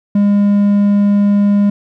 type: tone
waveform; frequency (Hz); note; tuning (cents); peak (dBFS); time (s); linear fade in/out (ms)
triangle; 203.2; G#3; -38; -6; 0.15-1.7; 5
effects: none